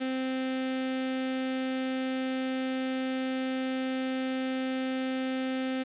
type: tone with notch filter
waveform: sawtooth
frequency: 260.7 Hz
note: C4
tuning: 6 cents flat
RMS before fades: -31 dBFS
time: 0-5.84 s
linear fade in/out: 20 ms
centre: 1000 Hz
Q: 1.6
effects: resampled to 8000 Hz + 9-bit